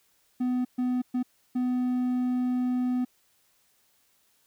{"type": "tone bursts at uneven times", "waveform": "triangle", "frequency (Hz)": 250, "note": "B3", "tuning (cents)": 21, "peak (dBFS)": -22, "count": 4, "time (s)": [[0.4, 0.65], [0.78, 1.02], [1.14, 1.23], [1.55, 3.05]], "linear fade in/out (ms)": 10, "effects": ["white hiss -67 dBFS RMS until 4.46 s"]}